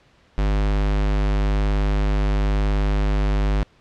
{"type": "tone", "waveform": "square", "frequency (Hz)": 50.5, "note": "G#1", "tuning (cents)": -48, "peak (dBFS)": -18, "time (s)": [0.38, 3.63], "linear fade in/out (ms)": 0, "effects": ["pink hiss -56 dBFS RMS until 3.8 s", "low-pass 4000 Hz 12 dB/octave"]}